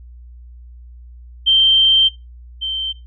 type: tone pair in turn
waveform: sine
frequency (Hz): 3136 / 3116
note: G7 / G7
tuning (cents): 0 / -11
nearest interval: unison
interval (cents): 11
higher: first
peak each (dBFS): -9 / -19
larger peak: first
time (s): 1.46-2.09 / 2.61-2.93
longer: first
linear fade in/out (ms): 20
effects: noise-tail reverb RT60 0.2 s tail -17 dB re dry + added 60 Hz sine -36 dBFS peak until 3.06 s